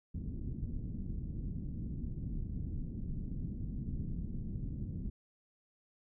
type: low-pass noise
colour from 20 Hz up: pink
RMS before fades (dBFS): -39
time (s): 0.14-5.1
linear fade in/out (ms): 10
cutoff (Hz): 250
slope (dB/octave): 24
effects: none